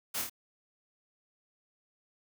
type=noise with echo; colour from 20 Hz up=white; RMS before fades=-35 dBFS; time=0.14-0.22 s; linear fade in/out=10 ms; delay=26 ms; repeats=3; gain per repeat=-3 dB; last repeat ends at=0.298 s; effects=none